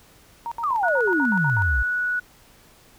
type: tone bursts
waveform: sine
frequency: 932.3 Hz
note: A#5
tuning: in tune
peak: -26 dBFS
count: 10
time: 0.46-1.622 s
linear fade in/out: 0 ms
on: 55 ms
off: 68 ms
type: exponential sweep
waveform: sine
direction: down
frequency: 1300 to 55.5 Hz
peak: -20 dBFS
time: 0.63-1.83 s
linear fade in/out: 10 ms
type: tone with pitch glide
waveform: sine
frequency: 1462 to 1470.5 Hz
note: F#6 to F#6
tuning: -21 to -11 cents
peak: -21 dBFS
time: 0.83-2.2 s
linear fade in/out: 10 ms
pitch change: +10 cents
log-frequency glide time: 1.19-1.28 s
effects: pink hiss -53 dBFS RMS until 2.98 s